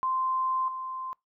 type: tone with level steps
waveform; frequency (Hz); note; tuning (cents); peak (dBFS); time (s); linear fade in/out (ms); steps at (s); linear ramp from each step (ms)
sine; 1041; C6; -9; -25 / -33; 0.03-1.13; 0; 0.68; 2
effects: noise-tail reverb RT60 0.2 s tail -25 dB re dry